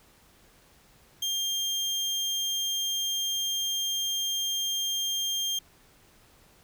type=tone; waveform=30% pulse; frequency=3200 Hz; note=G7; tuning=35 cents sharp; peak=-24 dBFS; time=1.22-5.59 s; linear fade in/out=5 ms; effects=pink hiss -59 dBFS RMS until 6.63 s